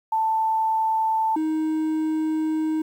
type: tone pair in turn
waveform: sine / triangle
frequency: 885 / 313.8 Hz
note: A5 / D#4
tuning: +10 / +15 cents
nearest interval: octave + tritone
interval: 1795 cents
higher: first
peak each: -19 dBFS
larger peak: neither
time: 0.12-1.36 / 1.36-2.82 s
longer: second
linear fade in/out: 5 ms
effects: 9-bit